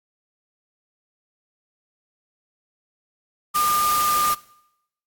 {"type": "tone in noise", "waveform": "sine", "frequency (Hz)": 1205, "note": "D6", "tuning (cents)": 44, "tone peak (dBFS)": -18, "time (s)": [3.54, 4.35], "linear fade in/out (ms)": 20, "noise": "white", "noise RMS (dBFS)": -26, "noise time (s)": [3.54, 4.35], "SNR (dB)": 5, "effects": ["noise-tail reverb RT60 0.8 s tail -21 dB re dry", "AAC 64 kbps"]}